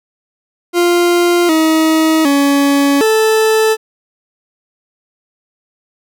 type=tone with pitch steps; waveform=40% pulse; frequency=348.9 / 318 / 281.2 / 438.7 Hz; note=F4 / D#4 / C#4 / A4; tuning=-2 / +38 / +25 / -5 cents; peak=-8 dBFS; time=0.73-3.77 s; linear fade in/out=50 ms; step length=760 ms; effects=none